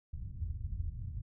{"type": "low-pass noise", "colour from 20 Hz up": "white", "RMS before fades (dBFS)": -39, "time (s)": [0.13, 1.22], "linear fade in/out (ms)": 10, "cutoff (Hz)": 100, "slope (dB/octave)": 24, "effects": []}